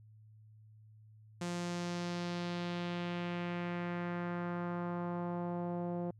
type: tone with low-pass filter sweep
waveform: sawtooth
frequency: 174.6 Hz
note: F3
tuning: in tune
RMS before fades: -38 dBFS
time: 1.41-6.11 s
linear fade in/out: 5 ms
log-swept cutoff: 7700 to 620 Hz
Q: 1.6
effects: added 108 Hz sine -56 dBFS peak until 6.19 s